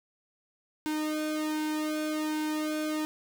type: tone with flanger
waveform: sawtooth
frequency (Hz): 307.4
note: D#4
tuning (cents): -21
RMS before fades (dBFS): -31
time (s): 0.86-3.05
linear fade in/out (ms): 0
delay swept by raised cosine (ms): 1.7 to 2.24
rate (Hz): 1.3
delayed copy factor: -1
effects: none